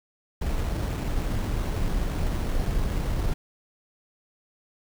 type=noise with sample-and-hold; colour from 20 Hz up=brown; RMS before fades=-26 dBFS; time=0.41-3.34 s; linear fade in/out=10 ms; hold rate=4900 Hz; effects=none